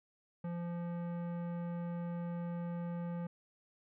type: tone with tanh clipping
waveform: sine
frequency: 172.4 Hz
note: F3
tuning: 22 cents flat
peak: -39 dBFS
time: 0.44-3.27 s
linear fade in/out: 5 ms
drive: 16 dB
effects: none